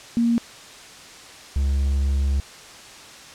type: tone pair in turn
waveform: sine / triangle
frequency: 234.1 / 69 Hz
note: A#3 / C#2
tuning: +8 / -7 cents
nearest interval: octave + major sixth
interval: 2115 cents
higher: first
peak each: -16 dBFS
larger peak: neither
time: 0.17-0.38 / 1.56-2.4 s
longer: second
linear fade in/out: 0 ms
effects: white hiss -42 dBFS RMS until 3.34 s + low-pass 7000 Hz 12 dB/octave